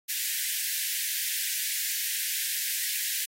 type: high-pass noise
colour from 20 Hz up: white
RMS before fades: -30 dBFS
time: 0.08-3.26 s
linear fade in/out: 20 ms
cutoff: 1600 Hz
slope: 96 dB/octave
effects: AAC 48 kbps